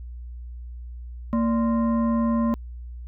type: tone with frequency modulation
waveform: sine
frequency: 230 Hz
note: A#3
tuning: 23 cents flat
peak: -19 dBFS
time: 1.33-2.54 s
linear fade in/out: 0 ms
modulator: 811 Hz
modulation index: 0.51
effects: added 60 Hz sine -34 dBFS peak until 3.07 s